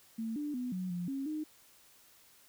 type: tone with pitch steps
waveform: sine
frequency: 224.7 / 294.9 / 248.9 / 184.3 / 176.1 / 271.9 / 307.2 Hz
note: A3 / D4 / B3 / F#3 / F3 / C#4 / D#4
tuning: +37 / +7 / +14 / -7 / +15 / -33 / -22 cents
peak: -34 dBFS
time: 0.18-1.44 s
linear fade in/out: 10 ms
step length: 180 ms
effects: white hiss -62 dBFS RMS until 2.48 s